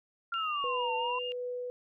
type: exponential two-way sweep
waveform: sine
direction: down then up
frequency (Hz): 1396.9 to 885 to 1018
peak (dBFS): -31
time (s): 0.32-1.19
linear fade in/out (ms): 5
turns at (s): 0.95
type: tone with vibrato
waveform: sine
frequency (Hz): 2794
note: F7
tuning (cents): 0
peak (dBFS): -36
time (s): 0.34-1.32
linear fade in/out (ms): 0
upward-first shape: sine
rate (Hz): 4.6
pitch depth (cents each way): 21
type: tone with tremolo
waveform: sine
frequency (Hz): 493.9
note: B4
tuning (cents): 0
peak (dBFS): -33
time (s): 0.64-1.7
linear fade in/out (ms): 0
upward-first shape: triangle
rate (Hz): 1.5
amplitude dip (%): 30
effects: none